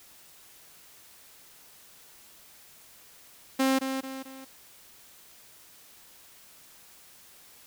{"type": "tone with echo", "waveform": "sawtooth", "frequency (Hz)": 265.8, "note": "C4", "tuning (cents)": 27, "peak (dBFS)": -18, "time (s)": [3.59, 3.79], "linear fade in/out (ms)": 10, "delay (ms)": 220, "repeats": 3, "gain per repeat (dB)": -7, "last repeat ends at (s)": 4.45, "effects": ["white hiss -54 dBFS RMS until 7.66 s"]}